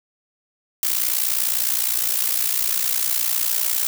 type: noise with amplitude modulation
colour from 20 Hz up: blue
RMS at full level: -18 dBFS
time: 0.83-3.87 s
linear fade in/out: 0 ms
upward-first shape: sine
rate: 59.7 Hz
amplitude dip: 75%
effects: none